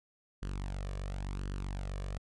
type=tone with flanger; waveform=sawtooth; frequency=47.77 Hz; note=G1; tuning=44 cents flat; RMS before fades=-38 dBFS; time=0.42-2.18 s; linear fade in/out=10 ms; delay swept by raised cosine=0.65 to 1.75 ms; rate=0.94 Hz; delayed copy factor=+0.6; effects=resampled to 22050 Hz